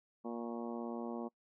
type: harmonic tone with a mistuned harmonic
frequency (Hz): 117.5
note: A#2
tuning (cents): +14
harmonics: 2 / 3 / 4 / 5 / 6 / 7 / 8 / 9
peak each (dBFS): -41 / -45 / -47 / -49 / -51 / -52 / -53 / -54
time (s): 0.24-1.29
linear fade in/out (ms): 20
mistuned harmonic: 9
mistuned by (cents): +69
effects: noise-tail reverb RT60 0.1 s tail -25 dB re dry